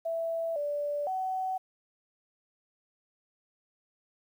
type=tone with pitch steps; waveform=sine; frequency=661 / 583 / 753 Hz; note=E5 / D5 / F#5; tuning=+5 / -13 / +30 cents; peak=-29 dBFS; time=0.05-1.58 s; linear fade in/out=10 ms; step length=510 ms; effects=10-bit